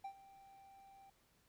triangle tone with ADSR envelope, 784 Hz, G5, in tune, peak -40 dBFS, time 0.04-1.1 s, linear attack 8 ms, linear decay 79 ms, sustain -17 dB, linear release 5 ms, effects pink hiss -74 dBFS RMS until 1.48 s

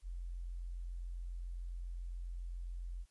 sine tone, 43.65 Hz, F1, in tune, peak -40 dBFS, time 0.02-3.06 s, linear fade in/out 50 ms, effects white hiss -75 dBFS RMS until 3.1 s + resampled to 24000 Hz

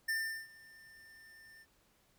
square tone with ADSR envelope, 1795 Hz, A6, 34 cents sharp, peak -32 dBFS, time 0.08-1.66 s, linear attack 10 ms, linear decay 380 ms, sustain -24 dB, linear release 45 ms, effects pink hiss -71 dBFS RMS until 2.18 s

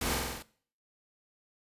pink noise with echo, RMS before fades -33 dBFS, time 0.01-0.15 s, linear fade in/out 5 ms, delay 46 ms, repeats 6, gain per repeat -2 dB, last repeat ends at 0.426 s, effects noise-tail reverb RT60 0.5 s tail -19 dB re dry + resampled to 32000 Hz

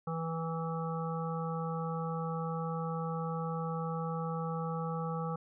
harmonic tone, 163.7 Hz, E3, 12 cents flat, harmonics 1 / 3 / 5 / 7 / 8, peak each -35 / -40 / -42 / -43 / -44 dBFS, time 0.07-5.36 s, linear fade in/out 5 ms, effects none

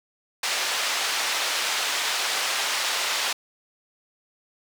white band-pass noise, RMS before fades -26 dBFS, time 0.43-3.33 s, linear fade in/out 5 ms, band 650 to 4900 Hz, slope 12 dB/octave, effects none

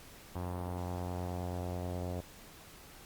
sawtooth tone with low-pass filter sweep, 89.4 Hz, F2, 41 cents sharp, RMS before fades -38 dBFS, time 0.35-2.21 s, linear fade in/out 10 ms, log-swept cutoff 960 to 630 Hz, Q 2.5, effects pink hiss -54 dBFS RMS until 3.05 s + Opus 48 kbps

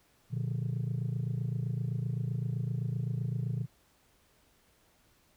sine chord, Bb major, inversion none, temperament equal with one note detuned, 119.06 / 146.83 / 174.61 Hz, Bb2 / D3 / F3, +37 / 0 / 0 cents, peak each -31 / -33 / -37 dBFS, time 0.3-3.67 s, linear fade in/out 50 ms, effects tanh soft clip ceiling -26 dBFS + pink hiss -67 dBFS RMS until 5.36 s

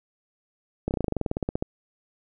slowing click train, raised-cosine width 2 ms, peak -12 dBFS, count 17, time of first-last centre 0.88-1.625 s, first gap 29 ms, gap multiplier 1.06, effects none

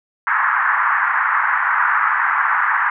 white band-pass noise, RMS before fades -17 dBFS, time 0.27-2.9 s, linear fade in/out 2 ms, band 920 to 1800 Hz, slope 48 dB/octave, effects none

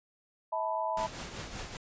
sine chord, E suspended fourth, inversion none, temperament equal with one note detuned, 645.3 / 880 / 987.8 Hz, E5 / A5 / B5, -37 / 0 / 0 cents, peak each -34 dBFS, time 0.52-1.07 s, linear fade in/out 10 ms
pink noise with tremolo, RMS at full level -39 dBFS, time 0.97-1.77 s, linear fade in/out 2 ms, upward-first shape triangle, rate 5.2 Hz, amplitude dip 55%
effects resampled to 16000 Hz

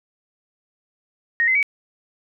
sine tone with pitch steps, 1864 / 2056 / 2268 Hz, A#6 / C7 / C#7, -1 / -31 / +39 cents, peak -15 dBFS, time 1.4-1.628 s, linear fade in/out 0 ms, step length 76 ms, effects none

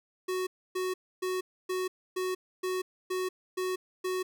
square tone bursts, 370 Hz, F#4, in tune, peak -30 dBFS, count 9, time 0.28-4.23 s, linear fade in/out 10 ms, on 190 ms, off 280 ms, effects none

